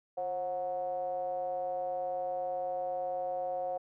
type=ring-modulated tone; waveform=triangle; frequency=96 Hz; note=G2; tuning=36 cents flat; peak=-27 dBFS; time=0.17-3.78 s; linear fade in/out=10 ms; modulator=633 Hz; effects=none